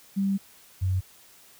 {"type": "tone pair in turn", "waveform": "sine", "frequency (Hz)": [196, 93.36], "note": ["G3", "F#2"], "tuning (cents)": [0, 16], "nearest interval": "octave + minor second", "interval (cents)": 1284, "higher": "first", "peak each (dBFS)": -22, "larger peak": "neither", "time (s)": [[0.16, 0.38], [0.81, 1.01]], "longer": "first", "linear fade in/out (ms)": 20, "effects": ["white hiss -54 dBFS RMS until 1.59 s"]}